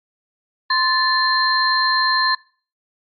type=tone cluster; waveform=sine; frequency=1042 / 1749 / 4156 Hz; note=C6 / A6 / C8; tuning=-7 / -11 / -12 cents; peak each=-19 dBFS; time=0.7-2.35 s; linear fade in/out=5 ms; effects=noise-tail reverb RT60 0.4 s tail -21 dB re dry + MP3 32 kbps